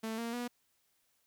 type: tone with pitch steps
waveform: sawtooth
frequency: 222.3 / 232.3 / 242.5 Hz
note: A3 / A#3 / B3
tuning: +18 / -6 / -31 cents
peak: -32 dBFS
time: 0.03-0.48 s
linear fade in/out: 10 ms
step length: 150 ms
effects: white hiss -75 dBFS RMS until 1.26 s